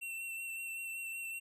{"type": "tone with vibrato", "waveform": "square", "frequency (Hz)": 2707, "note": "E7", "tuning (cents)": 45, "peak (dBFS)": -40, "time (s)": [0.01, 1.4], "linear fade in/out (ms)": 20, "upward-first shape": "sine", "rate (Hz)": 5.3, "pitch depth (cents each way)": 19, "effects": []}